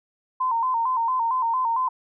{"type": "tone with vibrato", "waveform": "sine", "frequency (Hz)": 971, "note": "B5", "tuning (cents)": -30, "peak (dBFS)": -20, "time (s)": [0.4, 1.89], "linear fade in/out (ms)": 10, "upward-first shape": "square", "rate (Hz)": 4.4, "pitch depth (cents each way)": 94, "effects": []}